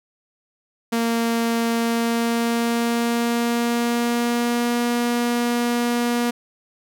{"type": "tone with pitch glide", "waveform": "sawtooth", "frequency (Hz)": [231.2, 239.4], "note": ["A#3", "A#3"], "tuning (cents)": [-14, 46], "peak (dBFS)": -15, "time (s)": [0.92, 6.31], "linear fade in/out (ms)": 10, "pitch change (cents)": 60, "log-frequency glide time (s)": [1.73, 4.8], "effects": []}